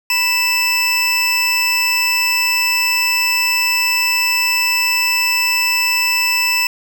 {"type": "tone pair together", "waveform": "25% pulse", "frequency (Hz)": [987.8, 2637], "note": ["B5", "E7"], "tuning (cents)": [0, 0], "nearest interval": "octave + perfect fourth", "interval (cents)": 1700, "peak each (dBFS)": [-19, -10], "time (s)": [0.1, 6.67], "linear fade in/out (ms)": 2, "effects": []}